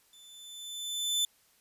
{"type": "tone with level ramp", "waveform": "sawtooth", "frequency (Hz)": 3520, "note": "A7", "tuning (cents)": 0, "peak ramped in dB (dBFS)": [-51, -22], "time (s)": [0.13, 1.25], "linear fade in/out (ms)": 2, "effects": ["white hiss -66 dBFS RMS until 1.6 s", "resampled to 32000 Hz"]}